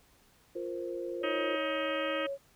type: chord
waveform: sine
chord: F suspended fourth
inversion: none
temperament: just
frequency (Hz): 349.2 / 465.6 / 523.8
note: F4 / Bb4 / C5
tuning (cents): 0 / -2 / +2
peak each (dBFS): -37 / -41 / -39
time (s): 0.55-1.56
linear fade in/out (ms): 10
type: tone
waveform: sine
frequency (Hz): 554.4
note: C#5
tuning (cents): 0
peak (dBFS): -33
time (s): 1.2-2.38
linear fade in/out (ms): 50
type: harmonic tone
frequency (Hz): 316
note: D#4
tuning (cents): +27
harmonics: 1 / 2 / 3 / 4 / 5 / 6 / 7 / 8 / 9 / 10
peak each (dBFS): -38 / -45 / -49 / -38 / -43 / -41 / -45 / -42 / -44 / -43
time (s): 1.23-2.27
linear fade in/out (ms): 10
effects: pink hiss -64 dBFS RMS until 2.55 s